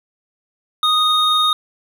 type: tone pair together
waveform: triangle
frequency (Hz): 1244.5 / 3710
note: D#6 / A#7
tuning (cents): 0 / -9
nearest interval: octave + perfect fifth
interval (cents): 1891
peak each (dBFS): -14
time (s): 0.83-1.53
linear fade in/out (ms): 2
effects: none